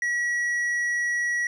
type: tone with tanh clipping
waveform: triangle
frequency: 1924 Hz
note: B6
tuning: 46 cents flat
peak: -24 dBFS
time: 0.02-1.47 s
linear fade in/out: 2 ms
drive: 10 dB
effects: none